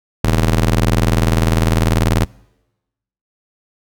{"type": "ring-modulated tone", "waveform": "sawtooth", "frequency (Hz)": 80, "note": "D#2", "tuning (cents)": 49, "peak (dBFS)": -5, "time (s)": [0.24, 2.25], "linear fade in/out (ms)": 5, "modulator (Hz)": 29.9, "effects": ["noise-tail reverb RT60 1.0 s tail -26 dB re dry"]}